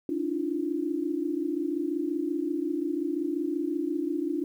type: tone cluster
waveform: sine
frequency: 285.9 / 311.5 / 346.6 Hz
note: D4 / D#4 / F4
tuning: -46 / +2 / -13 cents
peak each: -31 dBFS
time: 0.09-4.44 s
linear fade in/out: 2 ms
effects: 10-bit